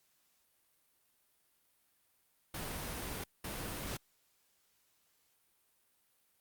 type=noise bursts at uneven times; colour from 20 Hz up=pink; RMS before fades=-41 dBFS; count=2; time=2.54-3.24 / 3.44-3.97 s; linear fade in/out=5 ms; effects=white hiss -74 dBFS RMS until 6.4 s + Opus 48 kbps